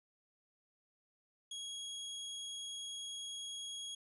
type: tone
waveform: sawtooth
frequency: 3310 Hz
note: G#7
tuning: 6 cents flat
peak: -39 dBFS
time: 1.51-3.95 s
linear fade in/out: 5 ms
effects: resampled to 24000 Hz